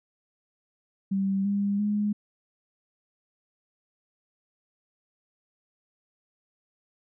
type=tone with pitch steps; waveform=sine; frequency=194.6 / 201.1 / 207.8 Hz; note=G3 / G3 / G#3; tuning=-12 / +44 / +1 cents; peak=-23 dBFS; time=1.11-2.13 s; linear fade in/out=10 ms; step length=340 ms; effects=none